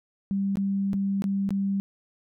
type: tone with dropouts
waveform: sine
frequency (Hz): 196.8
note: G3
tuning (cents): +7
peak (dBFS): -23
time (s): 0.31-1.8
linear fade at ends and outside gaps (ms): 0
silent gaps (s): 0.556-0.571 / 0.932-0.94 / 1.221-1.241 / 1.491-1.506
effects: none